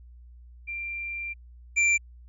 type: tone pair in turn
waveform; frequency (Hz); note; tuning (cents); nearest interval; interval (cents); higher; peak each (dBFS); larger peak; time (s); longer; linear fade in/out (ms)
sine / square; 2370 / 2357; D7 / D7; +15 / +6; unison; 9; first; -31 / -20; second; 0.67-1.34 / 1.76-1.98; first; 20
effects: added 60 Hz sine -46 dBFS peak until 2.28 s + resampled to 24000 Hz